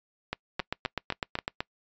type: two click trains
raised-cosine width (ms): 0.3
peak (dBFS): -13 / -14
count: 9 / 5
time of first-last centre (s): 0.6-1.605 / 0.33-1.388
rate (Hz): 7.96 / 3.78
effects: noise-tail reverb RT60 0.1 s tail -25 dB re dry + resampled to 16000 Hz